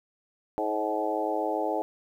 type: harmonic tone with a mistuned harmonic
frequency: 107.1 Hz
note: A2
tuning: 46 cents flat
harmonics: 3 / 4 / 5 / 6 / 7 / 8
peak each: -33 / -33 / -33 / -33 / -33 / -33 dBFS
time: 0.58-1.82 s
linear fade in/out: 0 ms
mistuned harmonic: 6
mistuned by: -28 cents
effects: 10-bit